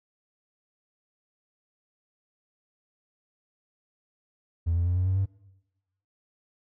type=tone with pitch steps; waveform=triangle; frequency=84 / 86.46 / 88.99 / 91.6 / 94.29 / 97.05 Hz; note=E2 / F2 / F2 / F#2 / F#2 / G2; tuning=+33 / -17 / +33 / -17 / +33 / -17 cents; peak=-19 dBFS; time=4.66-5.26 s; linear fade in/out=20 ms; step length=100 ms; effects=noise-tail reverb RT60 1.0 s tail -24 dB re dry + tanh soft clip ceiling -18 dBFS